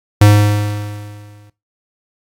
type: tone with exponential decay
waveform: square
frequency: 103.83 Hz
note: G#2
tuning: in tune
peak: -4 dBFS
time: 0.21-1.5 s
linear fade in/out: 5 ms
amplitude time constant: 280 ms
effects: noise-tail reverb RT60 0.2 s tail -17 dB re dry + AAC 64 kbps